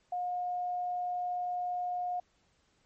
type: tone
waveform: sine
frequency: 717 Hz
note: F5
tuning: 45 cents sharp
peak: -31 dBFS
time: 0.12-2.2 s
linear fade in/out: 5 ms
effects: pink hiss -71 dBFS RMS until 2.85 s + MP3 32 kbps